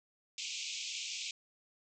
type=band-pass noise; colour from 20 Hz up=pink; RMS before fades=-41 dBFS; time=0.38-1.31 s; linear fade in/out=2 ms; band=2300 to 7500 Hz; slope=96 dB/octave; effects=none